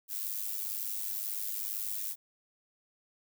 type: noise with amplitude modulation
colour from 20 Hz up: violet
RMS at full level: -33 dBFS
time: 0.08-2.16 s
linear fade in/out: 50 ms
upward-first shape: sine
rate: 102 Hz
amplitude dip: 70%
effects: none